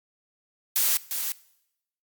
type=noise with echo; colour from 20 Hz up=blue; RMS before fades=-22 dBFS; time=0.76-0.97 s; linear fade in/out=0 ms; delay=350 ms; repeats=1; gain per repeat=-7 dB; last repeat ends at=1.32 s; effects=noise-tail reverb RT60 0.8 s tail -20 dB re dry + Opus 48 kbps